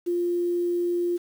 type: tone with quantisation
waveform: sine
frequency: 349.2 Hz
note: F4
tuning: in tune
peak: -22 dBFS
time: 0.06-1.18 s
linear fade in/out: 20 ms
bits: 8
effects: none